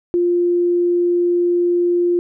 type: tone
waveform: sine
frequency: 350 Hz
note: F4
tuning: 4 cents sharp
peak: -13 dBFS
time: 0.14-2.19 s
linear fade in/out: 0 ms
effects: none